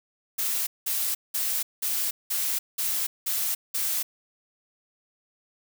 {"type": "noise bursts", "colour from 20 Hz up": "blue", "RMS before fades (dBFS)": -27, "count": 8, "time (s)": [0.38, 4.03], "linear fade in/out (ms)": 10, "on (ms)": 290, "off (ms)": 190, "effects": []}